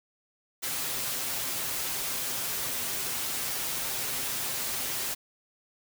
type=noise with comb filter; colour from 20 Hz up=white; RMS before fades=-32 dBFS; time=0.62-5.15 s; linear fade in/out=20 ms; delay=7.6 ms; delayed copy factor=+0.5; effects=none